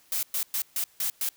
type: noise bursts at uneven times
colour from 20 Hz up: blue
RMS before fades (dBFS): -28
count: 6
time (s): 0.12-0.23 / 0.34-0.43 / 0.54-0.62 / 0.76-0.84 / 1-1.1 / 1.21-1.29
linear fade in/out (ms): 2
effects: white hiss -60 dBFS RMS until 1.36 s